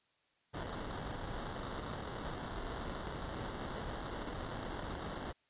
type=noise with sample-and-hold; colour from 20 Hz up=pink; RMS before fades=-42 dBFS; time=0.53-5.33 s; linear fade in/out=20 ms; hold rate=2450 Hz; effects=white hiss -75 dBFS RMS until 5.49 s + resampled to 8000 Hz